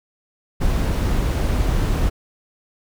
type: noise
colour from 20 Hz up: brown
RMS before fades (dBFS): -19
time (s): 0.6-2.1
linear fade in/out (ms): 20
effects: none